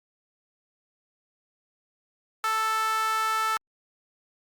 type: tone with high-pass filter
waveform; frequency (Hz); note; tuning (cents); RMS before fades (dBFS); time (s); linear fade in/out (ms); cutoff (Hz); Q
sawtooth; 440; A4; 0; -26; 2.44-3.57; 0; 1200; 5.3
effects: Opus 48 kbps